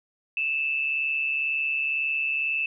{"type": "tone with amplitude modulation", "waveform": "sine", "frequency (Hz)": 2637, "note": "E7", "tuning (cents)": 0, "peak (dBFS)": -21, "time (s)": [0.37, 2.66], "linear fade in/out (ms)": 2, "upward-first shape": "sine", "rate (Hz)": 142, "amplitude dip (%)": 55, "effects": []}